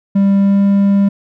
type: tone with pitch glide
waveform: triangle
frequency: 197.6 to 199.09 Hz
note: G3 to G3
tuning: +14 to +27 cents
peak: -6 dBFS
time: 0.15-1.09 s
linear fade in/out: 10 ms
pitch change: +13 cents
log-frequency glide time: 0.38-0.62 s
effects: none